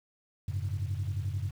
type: chord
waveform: sine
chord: F# suspended second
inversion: none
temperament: equal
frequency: 92.5 / 103.83 / 138.59 Hz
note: F#2 / G#2 / C#3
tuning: 0 / 0 / 0 cents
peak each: -32 / -33 / -38 dBFS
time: 0.48-1.51 s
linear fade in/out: 5 ms
effects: tanh soft clip ceiling -24 dBFS + 9-bit